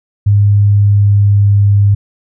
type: tone with pitch glide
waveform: sine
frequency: 102.1 to 101.22 Hz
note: G#2 to G#2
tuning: -29 to -44 cents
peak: -5 dBFS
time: 0.26-1.95 s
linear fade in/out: 10 ms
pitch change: -15 cents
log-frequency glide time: 0.64-1.59 s
effects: none